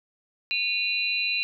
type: tone cluster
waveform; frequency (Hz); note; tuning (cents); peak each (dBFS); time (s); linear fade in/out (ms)
sine; 2466 / 2752 / 4003; D#7 / F7 / B7; -16 / -26 / +23; -28; 0.51-1.43; 0
effects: none